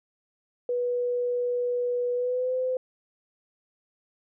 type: tone with pitch glide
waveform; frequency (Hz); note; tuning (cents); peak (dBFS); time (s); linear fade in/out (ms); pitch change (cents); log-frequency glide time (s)
sine; 489.1 to 511.6; B4 to C5; -17 to -39; -24; 0.69-2.77; 2; +78; 2.14-2.54
effects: none